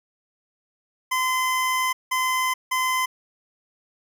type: tone bursts at uneven times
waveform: 25% pulse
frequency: 1027 Hz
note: C6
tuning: 33 cents flat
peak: -17 dBFS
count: 3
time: 1.11-1.93 / 2.11-2.54 / 2.71-3.06 s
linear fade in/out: 10 ms
effects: none